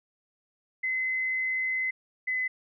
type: tone pair in turn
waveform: sine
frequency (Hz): 2044 / 2023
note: C7 / B6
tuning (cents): -41 / +41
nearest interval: unison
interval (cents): 18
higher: first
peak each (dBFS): -26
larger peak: neither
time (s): 0.83-1.91 / 2.27-2.48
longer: first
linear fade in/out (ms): 10
effects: none